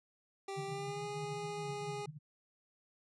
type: tone with pitch glide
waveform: 25% pulse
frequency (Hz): 392 to 412.4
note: G4 to G#4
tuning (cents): 0 to -12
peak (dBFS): -36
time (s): 0.48-2.06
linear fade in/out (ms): 5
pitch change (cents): +88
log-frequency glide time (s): 0.64-1.05
type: band-pass noise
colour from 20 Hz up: pink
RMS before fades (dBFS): -47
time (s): 0.56-2.19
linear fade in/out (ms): 20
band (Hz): 140 to 160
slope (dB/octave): 96
effects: resampled to 22050 Hz